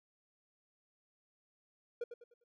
triangle tone with echo, 476.5 Hz, A#4, 38 cents sharp, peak -33 dBFS, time 2.01-2.04 s, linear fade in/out 5 ms, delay 100 ms, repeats 4, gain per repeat -9 dB, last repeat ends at 2.44 s, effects none

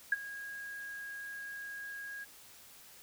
sine tone with ADSR envelope, 1640 Hz, G#6, 22 cents flat, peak -23 dBFS, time 0.12-2.25 s, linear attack 4 ms, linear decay 27 ms, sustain -18 dB, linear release 18 ms, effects white hiss -56 dBFS RMS until 3.02 s

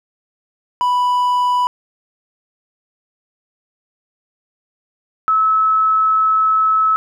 triangle / sine tone pair in turn, 987.8 / 1297.4 Hz, B5 / E6, 0 / -28 cents, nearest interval perfect fourth, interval 472 cents, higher second, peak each -11 dBFS, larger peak neither, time 0.81-1.67 / 5.28-6.96 s, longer second, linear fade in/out 0 ms, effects none

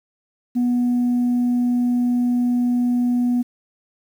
sine tone, 244.3 Hz, B3, 19 cents flat, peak -14 dBFS, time 0.55-3.43 s, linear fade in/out 20 ms, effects tanh soft clip ceiling -14 dBFS + 8-bit

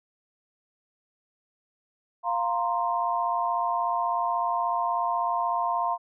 sine chord, F suspended fourth, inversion none, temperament just, 698.5 / 931.3 / 1047.7 Hz, F5 / Bb5 / C6, 0 / -2 / +2 cents, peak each -28 dBFS, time 2.23-5.98 s, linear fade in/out 50 ms, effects none

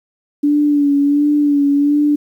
sine tone with vibrato, 288.9 Hz, D4, 28 cents flat, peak -10 dBFS, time 0.43-2.16 s, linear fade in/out 10 ms, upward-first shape sine, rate 1.4 Hz, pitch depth 36 cents each way, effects 8-bit

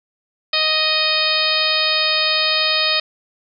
harmonic tone, 623 Hz, D#5, 2 cents sharp, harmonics 1 / 2 / 3 / 4 / 5 / 6 / 7 / 8, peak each -26 / -26 / -26 / -22 / -25 / -21 / -21 / -24 dBFS, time 0.53-3 s, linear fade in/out 5 ms, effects none

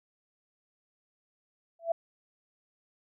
sine tone with exponential growth, 668 Hz, E5, 23 cents sharp, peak -21 dBFS, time 1.79-1.92 s, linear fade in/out 5 ms, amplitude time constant 28 ms, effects none

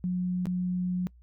sine tone with dropouts, 180.8 Hz, F#3, 40 cents flat, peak -26 dBFS, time 0.04-1.07 s, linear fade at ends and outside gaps 0 ms, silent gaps 0.456-0.469 s, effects noise-tail reverb RT60 0.1 s tail -25 dB re dry + added 60 Hz sine -52 dBFS peak until 1.22 s

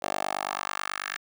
10% pulse tone with high-pass filter sweep, 49.14 Hz, G1, 5 cents sharp, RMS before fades -32 dBFS, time 0.02-1.17 s, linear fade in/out 10 ms, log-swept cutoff 570 to 1700 Hz, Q 2.3, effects none

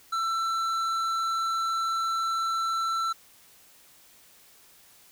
sine tone with tanh clipping, 1337 Hz, E6, 24 cents sharp, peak -27 dBFS, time 0.12-3.13 s, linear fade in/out 10 ms, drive 11 dB, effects white hiss -56 dBFS RMS until 5.11 s

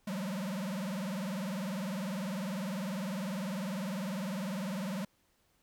square tone with vibrato, 192.3 Hz, G3, 33 cents flat, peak -35 dBFS, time 0.07-5.05 s, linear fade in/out 5 ms, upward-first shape triangle, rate 20 Hz, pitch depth 240 cents each way, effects pink hiss -72 dBFS RMS until 5.62 s

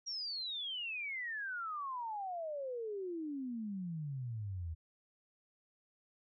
sine exponential sweep, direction down, 5700 to 78.2 Hz, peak -38 dBFS, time 0.06-4.75 s, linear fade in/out 20 ms, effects none

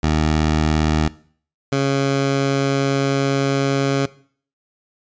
15% pulse tone pair in turn, 77.5 / 137.69 Hz, D#2 / C#3, -6 / -11 cents, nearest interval minor seventh, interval 995 cents, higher second, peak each -9 / -10 dBFS, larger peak first, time 0.03-1.08 / 1.72-4.06 s, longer second, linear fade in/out 5 ms, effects noise-tail reverb RT60 0.5 s tail -19 dB re dry + resampled to 16000 Hz

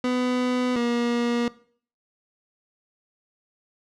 30% pulse tone pair in turn, 250 / 238.3 Hz, B3 / A#3, +21 / +38 cents, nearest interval minor second, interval 83 cents, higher first, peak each -19 dBFS, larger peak neither, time 0.04-0.76 / 0.76-1.48 s, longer neither, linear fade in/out 2 ms, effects noise-tail reverb RT60 0.5 s tail -19 dB re dry + low-pass 5000 Hz 12 dB/octave

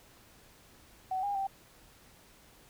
sine tone with pitch steps, 753 / 809 / 780 Hz, F#5 / G#5 / G5, +30 / -46 / -9 cents, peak -30 dBFS, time 1.11-1.47 s, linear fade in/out 5 ms, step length 120 ms, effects pink hiss -59 dBFS RMS until 2.69 s

